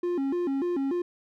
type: tone with vibrato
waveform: triangle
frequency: 310 Hz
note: D#4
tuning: 6 cents flat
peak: -23 dBFS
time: 0.03-1.02 s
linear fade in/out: 5 ms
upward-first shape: square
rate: 3.4 Hz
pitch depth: 220 cents each way
effects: none